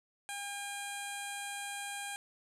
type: tone with low-pass filter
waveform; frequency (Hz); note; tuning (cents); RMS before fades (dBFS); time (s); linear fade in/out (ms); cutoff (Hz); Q
15% pulse; 806; G5; +48; -41; 0.29-2.16; 0; 10000; 4
effects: none